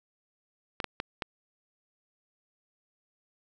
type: clicks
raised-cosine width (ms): 0.3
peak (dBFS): -15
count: 4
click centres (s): 0.802 / 0.843 / 1.001 / 1.222
effects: none